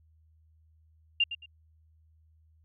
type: tone with echo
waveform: sine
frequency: 2794 Hz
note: F7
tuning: in tune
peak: -21 dBFS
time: 1.2-1.24 s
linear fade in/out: 5 ms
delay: 110 ms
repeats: 2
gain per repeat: -12 dB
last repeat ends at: 1.46 s
effects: added 79 Hz sine -60 dBFS peak until 2.64 s